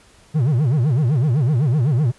triangle tone with vibrato, 134.8 Hz, C#3, 48 cents flat, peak -12 dBFS, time 0.34-2.12 s, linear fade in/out 20 ms, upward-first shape sine, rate 7.9 Hz, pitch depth 290 cents each way, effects pink hiss -51 dBFS RMS until 2.18 s + resampled to 24000 Hz

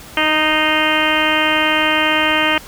harmonic tone with a mistuned harmonic, 310 Hz, D#4, 6 cents flat, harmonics 1 / 2 / 3 / 4 / 5 / 6 / 7 / 8 / 9 / 10, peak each -22 / -22 / -22 / -22 / -22 / -22 / -22 / -22 / -22 / -22 dBFS, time 0.17-2.58 s, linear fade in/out 2 ms, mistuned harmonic 7, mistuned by -34 cents, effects pink hiss -37 dBFS RMS until 2.67 s

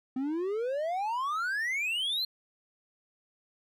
triangle exponential sweep, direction up, 252.3 to 4239 Hz, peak -27 dBFS, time 0.16-2.25 s, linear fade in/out 5 ms, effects none

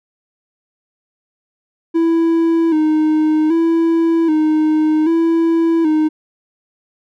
triangle tone with vibrato, 320 Hz, D#4, 49 cents sharp, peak -9 dBFS, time 1.94-6.09 s, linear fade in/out 20 ms, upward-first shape square, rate 0.64 Hz, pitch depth 57 cents each way, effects none

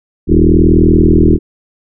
sine tone with frequency modulation, 190.7 Hz, G3, 47 cents flat, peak -4 dBFS, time 0.27-1.39 s, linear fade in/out 50 ms, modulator 40.4 Hz, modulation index 4.6, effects none

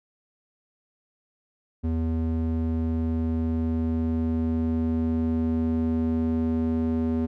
square tone with band-pass filter sweep, 80.9 Hz, E2, 32 cents flat, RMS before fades -25 dBFS, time 1.83-7.27 s, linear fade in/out 20 ms, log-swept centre 170 to 270 Hz, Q 2.1, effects none

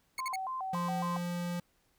sawtooth tone bursts, 2196 Hz, C#7, 17 cents flat, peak -32 dBFS, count 3, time 0.18-0.358 s, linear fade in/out 2 ms, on 24 ms, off 53 ms
sine tone with vibrato, 890 Hz, A5, 20 cents sharp, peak -34 dBFS, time 0.19-1.17 s, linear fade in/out 0 ms, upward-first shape square, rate 3.6 Hz, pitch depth 270 cents each way
square tone, 174.9 Hz, F3, 3 cents sharp, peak -34 dBFS, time 0.73-1.6 s, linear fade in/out 5 ms
effects pink hiss -72 dBFS RMS until 1.98 s

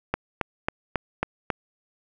click train, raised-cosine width 0.5 ms, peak -8 dBFS, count 6, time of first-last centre 0.14-1.502 s, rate 3.67 Hz, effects none

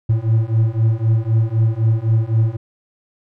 triangle beating tone pair, 109.8 / 113.7 Hz, A2 / A#2, -3 / -43 cents, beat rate 3.9 Hz, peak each -15 / -14 dBFS, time 0.09-2.57 s, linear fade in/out 10 ms, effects none

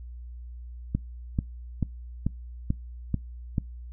click train, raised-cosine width 5 ms, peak -12 dBFS, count 7, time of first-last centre 0.95-3.582 s, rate 2.28 Hz, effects noise-tail reverb RT60 0.2 s tail -24 dB re dry + added 60 Hz sine -38 dBFS peak until 3.92 s

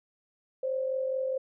sine tone pair together, 523.3 / 568 Hz, C5 / C#5, 0 / +42 cents, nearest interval minor second, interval 142 cents, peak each -28 / -37 dBFS, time 0.63-1.38 s, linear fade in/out 5 ms, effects none

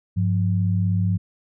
sine tone pair together, 100.5 / 176.81 Hz, G2 / F3, +44 / +22 cents, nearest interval minor seventh, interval 978 cents, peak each -19 / -23 dBFS, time 0.16-1.18 s, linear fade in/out 20 ms, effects none

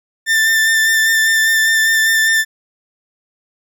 40% pulse tone with vibrato, 1783 Hz, A6, 22 cents sharp, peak -10 dBFS, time 0.26-2.45 s, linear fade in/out 50 ms, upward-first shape sine, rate 5 Hz, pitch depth 17 cents each way, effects none

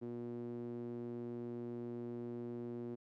sawtooth tone with band-pass filter, 119.5 Hz, A#2, 43 cents sharp, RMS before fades -44 dBFS, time 0.01-2.96 s, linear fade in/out 20 ms, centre 310 Hz, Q 4.1, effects none

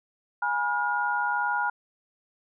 sine tone cluster, 829 / 971 / 1425 Hz, G#5 / B5 / F6, -3 / -30 / +34 cents, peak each -29 / -29 / -27 dBFS, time 0.42-1.7 s, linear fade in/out 5 ms, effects none

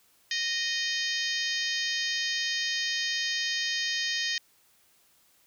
harmonic tone with a mistuned harmonic, 619 Hz, D#5, 9 cents flat, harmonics 3 / 4 / 5 / 6 / 7 / 8 / 9 / 10, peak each -32 / -38 / -35 / -36 / -37 / -35 / -39 / -39 dBFS, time 0.31-4.38 s, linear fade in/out 2 ms, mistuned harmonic 10, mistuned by +62 cents, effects white hiss -64 dBFS RMS until 5.46 s

